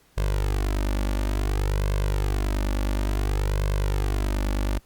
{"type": "tone with flanger", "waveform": "sawtooth", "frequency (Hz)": 49.46, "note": "G1", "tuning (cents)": 16, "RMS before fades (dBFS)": -24, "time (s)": [0.17, 4.79], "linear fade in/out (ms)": 10, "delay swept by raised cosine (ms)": [1.9, 3.5], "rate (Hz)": 0.57, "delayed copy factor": 1, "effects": ["pink hiss -60 dBFS RMS until 4.85 s", "Opus 48 kbps"]}